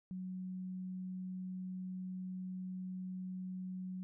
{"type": "tone", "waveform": "sine", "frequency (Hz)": 185, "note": "F#3", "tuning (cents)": 0, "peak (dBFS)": -40, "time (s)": [0.11, 4.03], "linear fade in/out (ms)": 0, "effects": []}